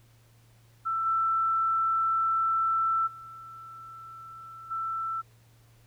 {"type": "tone with level steps", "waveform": "sine", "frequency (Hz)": 1332, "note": "E6", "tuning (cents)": 18, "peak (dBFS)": [-26, -23, -42, -29], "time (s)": [0.85, 5.22], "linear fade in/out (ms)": 20, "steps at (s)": [1.05, 3.06, 4.7], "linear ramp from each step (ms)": 20, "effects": ["added 115 Hz sine -57 dBFS peak until 5.86 s", "pink hiss -64 dBFS RMS until 5.86 s"]}